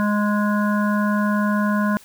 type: harmonic tone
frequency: 207.7 Hz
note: G#3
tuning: in tune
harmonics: 1 / 3 / 5 / 7 / 8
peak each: -18 / -28 / -26 / -28 / -33 dBFS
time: 0-1.97 s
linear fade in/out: 0 ms
effects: white hiss -48 dBFS RMS until 2.04 s